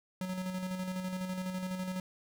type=tone with tremolo; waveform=square; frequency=185 Hz; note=F#3; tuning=in tune; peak=-34 dBFS; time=0.21-2 s; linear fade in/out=2 ms; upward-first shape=square; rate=12 Hz; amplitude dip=40%; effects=none